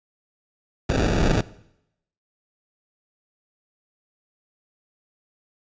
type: noise with sample-and-hold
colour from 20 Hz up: pink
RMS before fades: -20 dBFS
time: 0.89-1.41 s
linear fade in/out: 5 ms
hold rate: 1050 Hz
effects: noise-tail reverb RT60 0.8 s tail -19 dB re dry + resampled to 16000 Hz